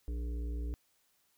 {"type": "harmonic tone", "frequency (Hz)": 58.8, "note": "A#1", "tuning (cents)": 16, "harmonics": [1, 3, 5, 7, 8], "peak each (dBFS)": [-34, -53, -48, -53, -58], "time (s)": [0.08, 0.74], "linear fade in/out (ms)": 0, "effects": ["white hiss -73 dBFS RMS until 1.37 s"]}